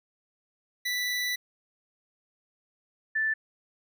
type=tone pair in turn; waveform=25% pulse / sine; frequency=1975.5 / 1760 Hz; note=B6 / A6; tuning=0 / 0 cents; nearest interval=major second; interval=200 cents; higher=first; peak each=-24 dBFS; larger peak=neither; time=0.85-1.36 / 3.15-3.34 s; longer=first; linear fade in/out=10 ms; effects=none